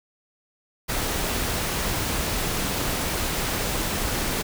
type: noise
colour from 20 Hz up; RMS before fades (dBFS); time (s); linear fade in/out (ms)
pink; -26; 0.88-4.43; 20
effects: none